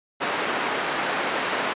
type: band-pass noise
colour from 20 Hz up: white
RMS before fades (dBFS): -26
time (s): 0.2-1.74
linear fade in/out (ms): 20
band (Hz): 260 to 1800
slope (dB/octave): 12
effects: resampled to 8000 Hz